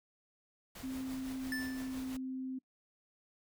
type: noise with tremolo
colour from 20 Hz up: pink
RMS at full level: -48 dBFS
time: 0.75-2.17 s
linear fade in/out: 5 ms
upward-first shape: triangle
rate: 5.9 Hz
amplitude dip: 50%
type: tone with pitch glide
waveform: sine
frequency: 262.1 to 260.4 Hz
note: C4 to C4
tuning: +3 to -8 cents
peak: -37 dBFS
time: 0.83-2.59 s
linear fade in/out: 10 ms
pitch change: -11 cents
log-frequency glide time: 1.25-2.01 s
type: tone with exponential decay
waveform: square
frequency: 1760 Hz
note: A6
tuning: in tune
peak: -35 dBFS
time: 1.52-2.08 s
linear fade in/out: 1 ms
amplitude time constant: 120 ms
effects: noise-tail reverb RT60 0.1 s tail -23 dB re dry